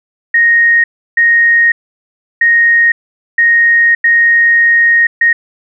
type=tone bursts at uneven times; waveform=sine; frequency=1864.7 Hz; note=A#6; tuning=in tune; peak=-5 dBFS; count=6; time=0.34-0.84 / 1.17-1.72 / 2.41-2.92 / 3.38-3.95 / 4.04-5.07 / 5.21-5.33 s; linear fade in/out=5 ms; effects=none